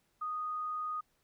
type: tone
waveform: sine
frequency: 1240 Hz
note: D#6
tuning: 6 cents flat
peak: -34 dBFS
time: 0.21-1.01 s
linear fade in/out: 10 ms
effects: pink hiss -75 dBFS RMS until 1.23 s